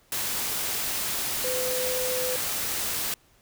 sine tone in noise, 507 Hz, B4, 45 cents sharp, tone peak -28 dBFS, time 1.44-2.36 s, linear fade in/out 2 ms, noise white, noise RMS -29 dBFS, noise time 0.12-3.14 s, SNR -2 dB, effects pink hiss -61 dBFS RMS until 3.41 s

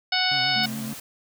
harmonic tone, 740 Hz, F#5, in tune, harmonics 1 / 2 / 3 / 4 / 5 / 6 / 7, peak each -28 / -28 / -28 / -28 / -28 / -28 / -28 dBFS, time 0.12-0.66 s, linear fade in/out 5 ms
30% pulse tone with vibrato, 135.5 Hz, C#3, 39 cents flat, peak -33 dBFS, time 0.31-0.94 s, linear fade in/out 5 ms, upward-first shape sine, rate 6.9 Hz, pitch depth 100 cents each way
sine tone, 220 Hz, A3, in tune, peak -30 dBFS, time 0.56-0.93 s, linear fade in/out 2 ms
white noise, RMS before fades -39 dBFS, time 0.63-1 s, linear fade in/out 5 ms
effects none

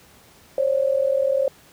sine tone pair together, 533.9 / 574 Hz, C5 / D5, +35 / -40 cents, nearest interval minor second, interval 125 cents, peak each -19 / -22 dBFS, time 0.58-1.48 s, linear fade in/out 2 ms, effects pink hiss -51 dBFS RMS until 1.72 s + high-pass 60 Hz 12 dB/octave

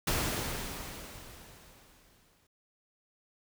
pink noise with exponential decay, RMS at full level -29 dBFS, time 0.07-2.47 s, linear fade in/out 5 ms, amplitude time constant 520 ms, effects none

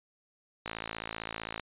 click train, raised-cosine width 0.3 ms, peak -19 dBFS, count 53, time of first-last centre 0.66-1.597 s, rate 55.5 Hz, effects resampled to 8000 Hz

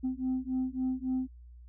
sine beating tone pair, 256.3 / 259.9 Hz, C4 / C4, -36 / -11 cents, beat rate 3.6 Hz, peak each -31 dBFS, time 0.03-1.28 s, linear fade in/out 20 ms, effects tanh soft clip ceiling -25 dBFS + added 60 Hz sine -48 dBFS peak until 1.68 s

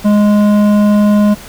triangle tone with hard clipping, 207.7 Hz, G#3, in tune, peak -8 dBFS, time 0.04-1.35 s, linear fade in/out 20 ms, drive 14 dB, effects pink hiss -33 dBFS RMS until 1.48 s

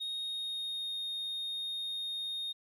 sine tone with pitch glide, 3729 to 3699 Hz, A#7 to A#7, 0 to -14 cents, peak -32 dBFS, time 0-2.53 s, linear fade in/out 20 ms, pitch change -14 cents, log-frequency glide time 0.16-0.97 s, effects tanh soft clip ceiling -34 dBFS + 12-bit

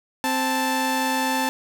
sawtooth tone pair together, 261.5 / 879.6 Hz, C4 / A5, -1 / -1 cents, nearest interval octave + major sixth, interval 2100 cents, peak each -21 / -19 dBFS, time 0.24-1.49 s, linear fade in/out 0 ms, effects none

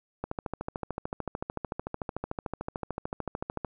click train, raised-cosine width 1 ms, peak -18 dBFS, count 47, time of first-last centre 0.24-3.647 s, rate 13.5 Hz, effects none

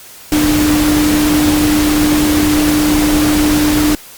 sine tone in noise, 300 Hz, D4, 37 cents sharp, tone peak -10 dBFS, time 0.32-3.95 s, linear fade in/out 2 ms, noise pink, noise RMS -17 dBFS, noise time 0.32-3.95 s, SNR +4 dB, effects white hiss -36 dBFS RMS until 4.17 s + Opus 48 kbps

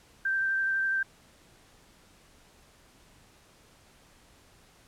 sine tone with vibrato, 1568 Hz, G6, in tune, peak -25 dBFS, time 0.25-1.03 s, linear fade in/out 5 ms, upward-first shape triangle, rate 12 Hz, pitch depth 15 cents each way, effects pink hiss -59 dBFS RMS until 4.87 s + low-pass 11000 Hz 12 dB/octave

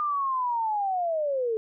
sine linear sweep, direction down, 1214 to 430 Hz, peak -24 dBFS, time 0-1.57 s, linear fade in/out 0 ms, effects none

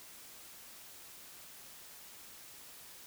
silence, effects white hiss -53 dBFS RMS until 3.06 s

